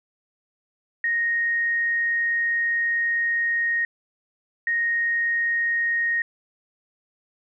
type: tone bursts at uneven times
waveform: sine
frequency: 1864.7 Hz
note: A#6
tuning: in tune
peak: -20 dBFS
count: 2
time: 1.04-3.85 / 4.67-6.22 s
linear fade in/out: 2 ms
effects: none